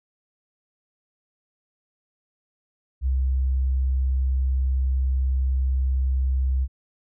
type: tone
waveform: sine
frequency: 65.41 Hz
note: C2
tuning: in tune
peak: -19 dBFS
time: 3.01-6.68 s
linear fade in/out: 50 ms
effects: none